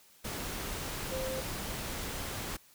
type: tone in noise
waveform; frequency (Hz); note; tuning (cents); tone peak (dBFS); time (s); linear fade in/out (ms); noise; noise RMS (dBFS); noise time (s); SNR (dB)
sine; 523.3; C5; 0; -35; 1.11-1.41; 10; pink; -38; 0.24-2.57; 0
effects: white hiss -61 dBFS RMS until 2.74 s